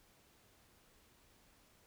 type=silence; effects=pink hiss -68 dBFS RMS until 1.86 s